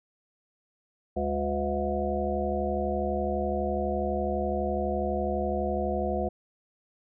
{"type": "harmonic tone with a mistuned harmonic", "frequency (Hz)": 72, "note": "D2", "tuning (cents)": -34, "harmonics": [1, 3, 5, 7, 9, 10], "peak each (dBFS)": [-33, -33, -33, -33, -33, -33], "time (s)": [1.16, 6.29], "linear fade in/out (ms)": 10, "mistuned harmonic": 3, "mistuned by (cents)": -91, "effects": []}